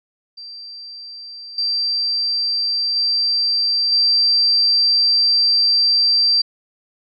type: tone with level steps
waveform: sine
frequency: 4699 Hz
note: D8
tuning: in tune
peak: -32 / -17 / -15 / -12 dBFS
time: 0.37-6.42 s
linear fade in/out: 10 ms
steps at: 1.58 / 2.96 / 3.92 s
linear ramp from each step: 2 ms
effects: none